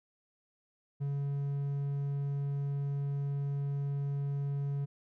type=tone; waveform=triangle; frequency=140.9 Hz; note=C#3; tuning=29 cents sharp; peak=-29 dBFS; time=1-4.86 s; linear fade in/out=20 ms; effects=none